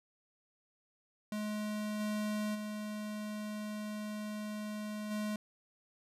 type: tone with level steps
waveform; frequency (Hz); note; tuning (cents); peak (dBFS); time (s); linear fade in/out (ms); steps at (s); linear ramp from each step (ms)
square; 211.4; G#3; +31; -36 / -34 / -39 / -35; 1.32-5.36; 2; 1.99 / 2.54 / 5.1; 20
effects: resampled to 32000 Hz